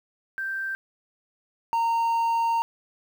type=tone pair in turn; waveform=sine / triangle; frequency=1568 / 921.6 Hz; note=G6 / A#5; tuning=0 / -20 cents; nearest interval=major sixth; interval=920 cents; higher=first; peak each=-27 / -19 dBFS; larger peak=second; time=0.38-0.75 / 1.73-2.62 s; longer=second; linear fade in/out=0 ms; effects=9-bit